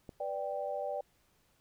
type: click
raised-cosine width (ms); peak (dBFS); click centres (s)
2; -31; 0.092
type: chord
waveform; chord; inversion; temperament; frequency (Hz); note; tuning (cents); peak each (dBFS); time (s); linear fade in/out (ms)
sine; G major; first; equal; 493.9 / 587.3 / 784; B4 / D5 / G5; 0 / 0 / 0; -41 / -36 / -39; 0.2-1.01; 5
effects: pink hiss -71 dBFS RMS until 1.6 s